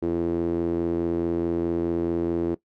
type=tone with band-pass filter; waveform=sawtooth; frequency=84.7 Hz; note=E2; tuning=48 cents sharp; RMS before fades=-25 dBFS; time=0.02-2.55 s; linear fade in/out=10 ms; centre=350 Hz; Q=4.3; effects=noise-tail reverb RT60 0.1 s tail -18 dB re dry